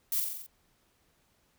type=noise with echo; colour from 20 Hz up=violet; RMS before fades=-30 dBFS; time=0.12-0.2 s; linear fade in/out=2 ms; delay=44 ms; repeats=6; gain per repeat=-3 dB; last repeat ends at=0.464 s; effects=pink hiss -70 dBFS RMS until 1.58 s